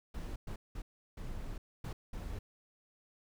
brown noise bursts at uneven times, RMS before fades -41 dBFS, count 6, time 0.14-0.36 / 0.47-0.56 / 0.75-0.82 / 1.17-1.58 / 1.84-1.93 / 2.13-2.39 s, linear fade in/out 5 ms, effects none

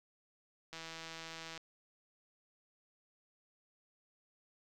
click train, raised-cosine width 0.2 ms, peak -29 dBFS, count 139, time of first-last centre 0.73-1.577 s, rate 163 Hz, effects 11-bit

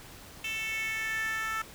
10% pulse tone with high-pass filter sweep, 441.6 Hz, A4, 6 cents sharp, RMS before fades -33 dBFS, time 0.44-1.62 s, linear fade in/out 5 ms, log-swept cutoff 2700 to 1400 Hz, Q 4.9, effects pink hiss -49 dBFS RMS until 1.74 s

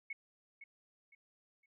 sine tone with echo, 2200 Hz, C#7, 14 cents flat, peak -39 dBFS, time 0.1-0.13 s, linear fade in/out 5 ms, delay 510 ms, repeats 3, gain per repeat -10 dB, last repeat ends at 1.66 s, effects none

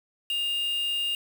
triangle tone with quantisation, 2818 Hz, F7, 15 cents sharp, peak -24 dBFS, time 0.3-1.15 s, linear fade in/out 2 ms, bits 6, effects none

